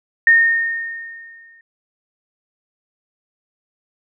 sine tone with exponential decay, 1836 Hz, A#6, 27 cents flat, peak -6 dBFS, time 0.27-1.61 s, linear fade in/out 2 ms, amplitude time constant 290 ms, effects none

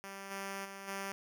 5% pulse tone with level steps, 196 Hz, G3, in tune, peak -33 / -28 / -34 / -27 dBFS, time 0.04-1.12 s, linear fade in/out 0 ms, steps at 0.3 / 0.64 / 0.87 s, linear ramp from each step 20 ms, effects none

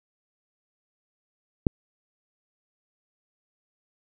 click, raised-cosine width 3 ms, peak -6 dBFS, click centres 1.668 s, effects none

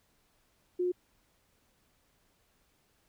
sine tone, 359.1 Hz, F4, 48 cents sharp, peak -27 dBFS, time 0.79-0.92 s, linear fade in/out 10 ms, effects pink hiss -71 dBFS RMS until 3.08 s

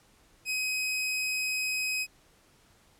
sawtooth tone, 2527 Hz, D#7, 26 cents sharp, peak -25 dBFS, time 0.45-2.07 s, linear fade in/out 50 ms, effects pink hiss -62 dBFS RMS until 2.99 s + low-pass 12000 Hz 12 dB/octave

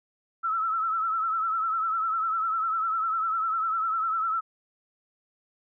sine tone with vibrato, 1318.5 Hz, E6, in tune, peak -24 dBFS, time 0.43-4.41 s, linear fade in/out 20 ms, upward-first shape triangle, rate 10 Hz, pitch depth 75 cents each way, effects none

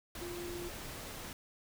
sine tone in noise, 349.2 Hz, F4, in tune, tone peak -41 dBFS, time 0.21-0.69 s, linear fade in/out 2 ms, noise pink, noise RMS -45 dBFS, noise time 0.15-1.33 s, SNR +1 dB, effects none

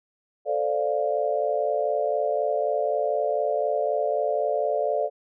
sine chord, D minor seventh, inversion second, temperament equal, 440 / 523.3 / 587.3 / 698.5 Hz, A4 / C5 / D5 / F5, 0 / 0 / 0 / 0 cents, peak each -28 / -30 / -25 / -28 dBFS, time 0.45-5.1 s, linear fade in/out 50 ms, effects none

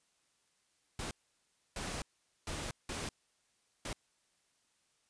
pink noise bursts at uneven times, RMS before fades -40 dBFS, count 5, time 0.99-1.11 / 1.76-2.02 / 2.47-2.71 / 2.89-3.09 / 3.85-3.93 s, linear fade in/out 2 ms, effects white hiss -75 dBFS RMS until 5.09 s + resampled to 22050 Hz

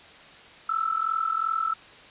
sine tone with amplitude modulation, 1318 Hz, E6, 1 cent flat, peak -20 dBFS, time 0.69-1.74 s, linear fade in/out 5 ms, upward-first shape sine, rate 42.7 Hz, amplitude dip 80%, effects white hiss -48 dBFS RMS until 2.1 s + resampled to 8000 Hz

